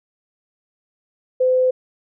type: tone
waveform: sine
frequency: 511 Hz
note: C5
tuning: 41 cents flat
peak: -13 dBFS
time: 1.4-1.71 s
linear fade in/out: 10 ms
effects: none